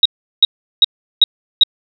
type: tone bursts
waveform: sine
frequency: 3800 Hz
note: A#7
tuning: 33 cents sharp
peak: -4 dBFS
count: 5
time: 0.03-1.635 s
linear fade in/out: 2 ms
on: 25 ms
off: 370 ms
effects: none